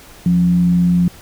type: tone with frequency modulation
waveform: sine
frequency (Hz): 176.1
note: F3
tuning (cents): +15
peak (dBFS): -10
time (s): 0.26-1.08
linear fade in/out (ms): 2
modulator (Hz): 97.4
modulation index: 0.23
effects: pink hiss -41 dBFS RMS until 1.21 s